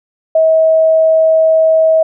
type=tone; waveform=sine; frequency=641 Hz; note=E5; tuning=49 cents flat; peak=-6 dBFS; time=0.35-2.03 s; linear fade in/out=5 ms; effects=none